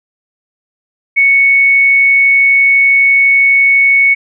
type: tone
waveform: sine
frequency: 2217 Hz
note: C#7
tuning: in tune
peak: -5 dBFS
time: 1.16-4.15 s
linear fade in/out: 20 ms
effects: none